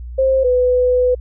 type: tone pair in turn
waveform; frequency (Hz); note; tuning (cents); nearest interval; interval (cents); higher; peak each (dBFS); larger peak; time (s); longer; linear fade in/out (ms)
sine; 529 / 499.5; C5 / B4; +19 / +20; minor second; 99; first; -11; neither; 0.18-0.44 / 0.44-1.15; second; 10
effects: added 60 Hz sine -27 dBFS peak until 1.2 s